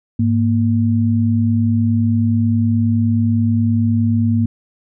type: tone pair together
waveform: sine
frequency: 103.59 / 233.1 Hz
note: G#2 / A#3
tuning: -4 / 0 cents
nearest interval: octave + major second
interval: 1404 cents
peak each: -15 dBFS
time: 0.19-4.46 s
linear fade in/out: 5 ms
effects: none